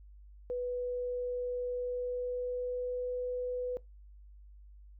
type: tone with pitch glide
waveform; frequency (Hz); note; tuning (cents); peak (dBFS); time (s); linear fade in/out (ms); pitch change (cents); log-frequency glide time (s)
sine; 493.9 to 497.6; B4 to B4; 0 to +13; -32; 0.5-3.77; 0; +13; 1.7-3.14
effects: noise-tail reverb RT60 0.2 s tail -21 dB re dry + added 50 Hz sine -51 dBFS peak until 4.99 s